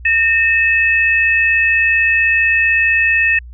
sine tone pair together, 1828.8 / 2593 Hz, A#6 / E7, -34 / -29 cents, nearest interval tritone, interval 605 cents, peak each -13 dBFS, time 0.05-3.39 s, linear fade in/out 5 ms, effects added 60 Hz sine -31 dBFS peak until 3.53 s

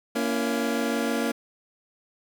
25% pulse chord, A# diminished, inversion none, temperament just, 233.1 / 279.7 / 335.6 Hz, A#3 / C#4 / E4, 0 / +16 / +31 cents, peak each -23 / -25 / -29 dBFS, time 0.15-1.32 s, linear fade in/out 10 ms, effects none

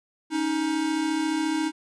square tone pair together, 280 / 314.3 Hz, C#4 / D#4, +18 / +18 cents, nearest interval major second, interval 200 cents, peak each -31 / -25 dBFS, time 0.3-1.72 s, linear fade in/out 50 ms, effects resampled to 22050 Hz

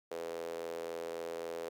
sawtooth tone with high-pass filter, 83.7 Hz, E2, 27 cents sharp, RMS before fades -41 dBFS, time 0.11-1.69 s, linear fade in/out 5 ms, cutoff 470 Hz, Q 6.1, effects none

